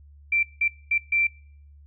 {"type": "tone bursts at uneven times", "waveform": "sine", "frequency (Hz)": 2349, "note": "D7", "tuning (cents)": 0, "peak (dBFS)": -19, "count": 4, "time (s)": [[0.32, 0.43], [0.61, 0.68], [0.91, 0.98], [1.12, 1.27]], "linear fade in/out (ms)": 5, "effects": ["noise-tail reverb RT60 0.6 s tail -23 dB re dry", "added 72 Hz sine -47 dBFS peak until 1.86 s"]}